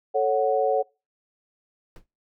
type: chord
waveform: sine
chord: F# minor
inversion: first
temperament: equal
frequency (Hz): 440 / 554.4 / 740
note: A4 / C#5 / F#5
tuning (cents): 0 / 0 / 0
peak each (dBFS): -24 / -23 / -24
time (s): 0.14-0.83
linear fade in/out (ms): 20
type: noise with exponential decay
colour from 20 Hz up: brown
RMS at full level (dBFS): -35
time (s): 1.96-2.06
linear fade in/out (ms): 1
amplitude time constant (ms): 21
effects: noise-tail reverb RT60 0.3 s tail -26 dB re dry